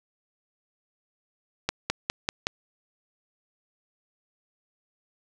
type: accelerating click train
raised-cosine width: 0.2 ms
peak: -7 dBFS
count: 5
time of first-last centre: 1.69-2.469 s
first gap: 210 ms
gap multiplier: 0.95
effects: none